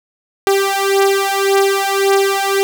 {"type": "beating tone pair", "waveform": "sawtooth", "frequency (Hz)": [392, 393.8], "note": ["G4", "G4"], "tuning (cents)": [0, 8], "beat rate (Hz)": 1.8, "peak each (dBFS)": -11, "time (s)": [0.47, 2.63], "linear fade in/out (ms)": 0, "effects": []}